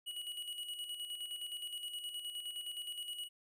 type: tone with tremolo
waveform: square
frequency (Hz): 2918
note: F#7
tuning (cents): -25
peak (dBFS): -40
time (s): 0.06-3.29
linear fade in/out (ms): 20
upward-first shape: square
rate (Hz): 9.6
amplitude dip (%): 50
effects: none